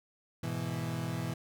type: chord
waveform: 35% pulse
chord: E major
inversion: first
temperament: equal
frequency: 103.83 / 123.47 / 164.81 Hz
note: G#2 / B2 / E3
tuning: 0 / 0 / 0 cents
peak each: -40 / -35 / -35 dBFS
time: 0.43-1.34 s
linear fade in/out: 5 ms
effects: none